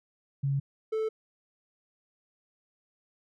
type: tone pair in turn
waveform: sine / triangle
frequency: 138.59 / 438.7 Hz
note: C#3 / A4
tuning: 0 / -5 cents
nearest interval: octave + minor sixth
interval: 1995 cents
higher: second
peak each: -25 dBFS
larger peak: neither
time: 0.43-0.6 / 0.92-1.09 s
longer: neither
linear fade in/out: 10 ms
effects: none